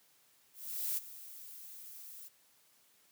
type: noise with ADSR envelope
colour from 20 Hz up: violet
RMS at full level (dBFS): -34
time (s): 0.53-2.29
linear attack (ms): 440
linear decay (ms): 23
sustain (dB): -16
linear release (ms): 20
effects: white hiss -68 dBFS RMS until 3.11 s + high-pass 100 Hz 12 dB/octave